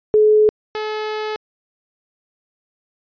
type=tone pair in turn; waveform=sine / sawtooth; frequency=427 / 429.3 Hz; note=G#4 / A4; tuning=+48 / -43 cents; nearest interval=unison; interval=9 cents; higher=second; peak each=-9 / -18 dBFS; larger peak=first; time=0.14-0.49 / 0.75-1.36 s; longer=second; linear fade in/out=0 ms; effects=resampled to 11025 Hz